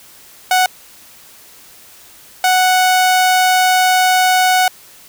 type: tone pair in turn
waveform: sawtooth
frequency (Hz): 740 / 740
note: F#5 / F#5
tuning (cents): 0 / 0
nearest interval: unison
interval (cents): 0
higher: neither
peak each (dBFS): -6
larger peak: neither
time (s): 0.51-0.66 / 2.44-4.68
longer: second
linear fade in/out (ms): 2
effects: white hiss -42 dBFS RMS until 5.08 s